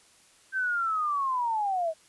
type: linear sweep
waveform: sine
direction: down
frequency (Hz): 1568 to 622.3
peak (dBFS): -25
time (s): 0.52-1.94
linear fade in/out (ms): 50
effects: white hiss -59 dBFS RMS until 2.08 s + resampled to 24000 Hz